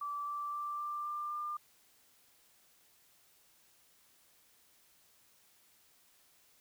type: tone with pitch steps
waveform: sine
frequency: 1161 / 1168.4 / 1175.8 / 1183.3 / 1190.9 / 1198.5 Hz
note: D6 / D6 / D6 / D6 / D6 / D6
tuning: -20 / -9 / +2 / +13 / +24 / +35 cents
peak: -36 dBFS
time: 0.01-1.57 s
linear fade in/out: 5 ms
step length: 260 ms
effects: white hiss -67 dBFS RMS until 6.6 s